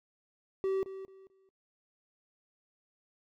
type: tone with echo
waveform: triangle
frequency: 384.5 Hz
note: G4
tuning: 33 cents flat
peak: -26 dBFS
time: 0.64-0.83 s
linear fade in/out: 0 ms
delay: 220 ms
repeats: 3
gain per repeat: -12 dB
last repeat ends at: 1.49 s
effects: noise-tail reverb RT60 0.1 s tail -23 dB re dry